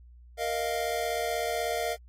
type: chord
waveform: square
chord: Bb suspended fourth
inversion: none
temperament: equal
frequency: 466.2 / 622.3 / 698.5 Hz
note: Bb4 / Eb5 / F5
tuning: 0 / 0 / 0 cents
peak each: -34 / -34 / -32 dBFS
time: 0.37-1.97 s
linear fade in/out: 50 ms
effects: added 60 Hz sine -49 dBFS peak until 2.08 s + AAC 48 kbps